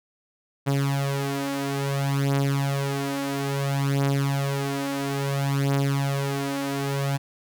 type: beating tone pair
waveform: sawtooth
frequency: 138.59 / 139.18 Hz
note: C#3 / C#3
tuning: 0 / +7 cents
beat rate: 0.59 Hz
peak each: -23 / -21 dBFS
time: 0.66-7.18 s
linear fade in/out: 20 ms
effects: none